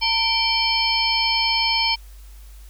sine tone cluster, 911 / 2335 / 3115 / 4392 / 5220 Hz, A#5 / D7 / G7 / C#8 / E8, -40 / -11 / -12 / -17 / -18 cents, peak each -24 dBFS, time 0.01-1.96 s, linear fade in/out 20 ms, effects added 50 Hz sine -39 dBFS peak until 2.69 s + white hiss -53 dBFS RMS until 2.69 s

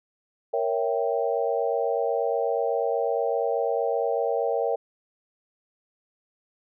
sine chord, A# diminished seventh, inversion none, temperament equal, 466.2 / 554.4 / 659.3 / 784 Hz, A#4 / C#5 / E5 / G5, 0 / 0 / 0 / 0 cents, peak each -26 / -28 / -29 / -30 dBFS, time 0.53-4.76 s, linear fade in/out 10 ms, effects none

